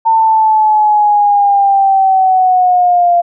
sine linear sweep, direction down, 901 to 691 Hz, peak -6 dBFS, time 0.05-3.22 s, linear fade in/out 20 ms, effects none

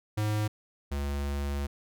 square tone pair in turn, 106.3 / 70.78 Hz, G#2 / C#2, +41 / +37 cents, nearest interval perfect fifth, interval 704 cents, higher first, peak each -27 / -30 dBFS, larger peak first, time 0.17-0.48 / 0.91-1.67 s, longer second, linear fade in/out 10 ms, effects none

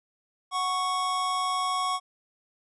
square tone pair together, 739 / 1107.2 Hz, F#5 / C#6, -2 / -2 cents, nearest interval perfect fifth, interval 700 cents, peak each -33 / -27 dBFS, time 0.51-2 s, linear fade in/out 50 ms, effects resampled to 24000 Hz

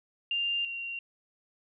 sine tone pair in turn, 2794 / 2760 Hz, F7 / F7, 0 / -21 cents, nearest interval unison, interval 21 cents, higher first, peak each -27 / -34 dBFS, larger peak first, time 0.31-0.65 / 0.65-0.99 s, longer neither, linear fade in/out 2 ms, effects none

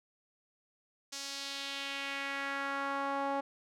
sawtooth tone with band-pass filter sweep, 277.2 Hz, C#4, in tune, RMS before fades -37 dBFS, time 1.12-3.41 s, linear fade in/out 10 ms, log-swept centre 5800 to 780 Hz, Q 1.8, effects none

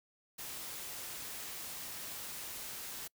white noise, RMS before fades -44 dBFS, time 0.38-3.08 s, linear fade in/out 10 ms, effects noise-tail reverb RT60 0.1 s tail -26 dB re dry

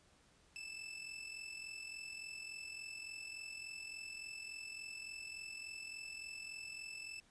sawtooth tone with amplitude modulation, 2637 Hz, E7, in tune, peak -40 dBFS, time 0.56-7.2 s, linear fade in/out 0 ms, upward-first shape sine, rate 43.5 Hz, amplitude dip 60%, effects pink hiss -69 dBFS RMS until 7.3 s + resampled to 22050 Hz

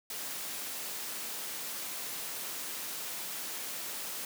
white high-pass noise, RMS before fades -39 dBFS, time 0.1-4.25 s, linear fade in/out 2 ms, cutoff 180 Hz, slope 12 dB/octave, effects none

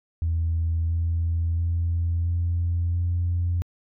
sine tone with pitch steps, 82.41 / 83.56 / 84.73 / 85.91 / 87.11 Hz, E2 / E2 / E2 / F2 / F2, 0 / +24 / +48 / -28 / -4 cents, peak -20 dBFS, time 0.22-3.62 s, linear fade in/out 0 ms, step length 680 ms, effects tanh soft clip ceiling -17 dBFS

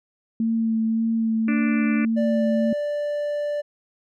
sine tone with vibrato, 224.8 Hz, A3, 37 cents sharp, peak -19 dBFS, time 0.4-2.73 s, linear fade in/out 2 ms, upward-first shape sine, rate 1.8 Hz, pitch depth 16 cents each way
harmonic tone, 293.7 Hz, D4, in tune, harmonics 1 / 2 / 4 / 5 / 6 / 7 / 8 / 9, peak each -24 / -39 / -38 / -36 / -36 / -37 / -33 / -40 dBFS, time 1.48-2.05 s, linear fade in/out 2 ms
triangle tone, 587.3 Hz, D5, in tune, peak -21 dBFS, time 2.16-3.62 s, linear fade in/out 20 ms
effects none

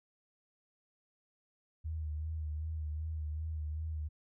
sine tone with vibrato, 77.78 Hz, D#2, in tune, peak -35 dBFS, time 1.84-4.09 s, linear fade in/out 20 ms, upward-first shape sine, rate 2.6 Hz, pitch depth 46 cents each way, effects none

